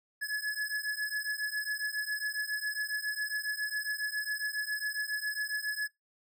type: beating tone pair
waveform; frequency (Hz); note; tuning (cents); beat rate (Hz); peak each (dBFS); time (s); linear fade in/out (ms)
square; 1700 / 1707.3; G#6 / G#6; +40 / +47; 7.3; -35 / -36; 0.21-5.88; 20
effects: noise-tail reverb RT60 0.2 s tail -26 dB re dry